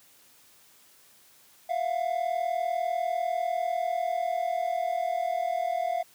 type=tone pair together; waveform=triangle; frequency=674 / 714.1 Hz; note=E5 / F5; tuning=+38 / +38 cents; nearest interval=minor second; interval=100 cents; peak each=-27 dBFS; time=1.69-6.03 s; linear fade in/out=10 ms; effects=white hiss -58 dBFS RMS until 6.14 s + high-pass 80 Hz 12 dB/octave